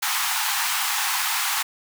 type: high-pass noise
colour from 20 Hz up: pink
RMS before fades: -24 dBFS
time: 0.02-1.63 s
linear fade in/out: 10 ms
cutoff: 780 Hz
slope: 96 dB/octave
effects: none